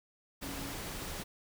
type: tone in noise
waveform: sine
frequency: 277.2 Hz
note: C#4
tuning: in tune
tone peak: -44 dBFS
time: 0.42-0.72 s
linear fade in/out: 20 ms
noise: pink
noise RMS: -41 dBFS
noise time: 0.41-1.24 s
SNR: -6 dB
effects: none